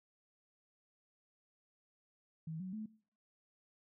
sine tone with pitch steps, 160.1 / 186.04 / 216.2 Hz, D#3 / F#3 / A3, +50 / +10 / -30 cents, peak -40 dBFS, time 2.47-2.86 s, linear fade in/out 5 ms, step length 130 ms, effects noise-tail reverb RT60 0.5 s tail -21 dB re dry

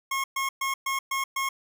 25% pulse tone bursts, 1083 Hz, C#6, 41 cents flat, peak -22 dBFS, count 6, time 0.11-1.49 s, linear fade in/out 5 ms, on 130 ms, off 120 ms, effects none

